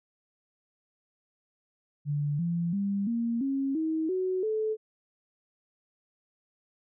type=tone with pitch steps; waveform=sine; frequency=145.9 / 170.52 / 199.31 / 232.9 / 272.3 / 318.2 / 371.9 / 434.7 Hz; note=D3 / F3 / G3 / A#3 / C#4 / D#4 / F#4 / A4; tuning=-11 / -41 / +29 / -1 / -31 / +39 / +9 / -21 cents; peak=-26 dBFS; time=2.05-4.77 s; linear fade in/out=50 ms; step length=340 ms; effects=none